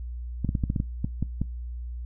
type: clicks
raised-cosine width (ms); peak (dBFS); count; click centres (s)
5; -13; 10; 0.447 / 0.491 / 0.552 / 0.638 / 0.701 / 0.762 / 0.801 / 1.045 / 1.226 / 1.416
effects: noise-tail reverb RT60 0.2 s tail -22 dB re dry + added 60 Hz sine -32 dBFS peak until 2.05 s